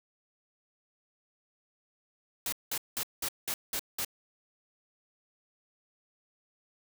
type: noise bursts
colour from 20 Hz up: white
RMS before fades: -33 dBFS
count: 7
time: 2.46-4.048 s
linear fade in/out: 2 ms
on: 64 ms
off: 190 ms
effects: none